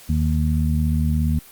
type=harmonic tone; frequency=77.1 Hz; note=D#2; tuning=15 cents flat; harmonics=1 / 2 / 3; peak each=-19 / -22 / -24 dBFS; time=0.09-1.39 s; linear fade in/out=5 ms; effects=white hiss -45 dBFS RMS until 1.51 s + Opus 48 kbps